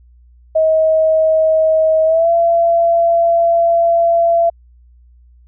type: tone with pitch glide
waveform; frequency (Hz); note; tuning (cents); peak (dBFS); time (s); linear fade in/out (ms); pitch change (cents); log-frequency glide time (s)
sine; 635 to 676.7; D#5 to E5; +35 to +45; -9; 0.55-4.5; 10; +110; 2.05-2.3
effects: added 60 Hz sine -43 dBFS peak until 5.47 s